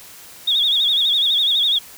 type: tone with vibrato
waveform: sine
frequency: 3520 Hz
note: A7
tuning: in tune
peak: -14 dBFS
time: 0.47-1.79 s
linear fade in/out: 10 ms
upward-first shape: sine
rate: 12 Hz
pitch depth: 120 cents each way
effects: white hiss -41 dBFS RMS until 1.97 s